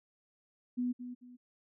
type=tone with echo; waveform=sine; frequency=246.9 Hz; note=B3; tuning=in tune; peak=-30 dBFS; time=0.77-0.93 s; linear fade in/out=20 ms; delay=220 ms; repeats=2; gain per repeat=-10 dB; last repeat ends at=1.37 s; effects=none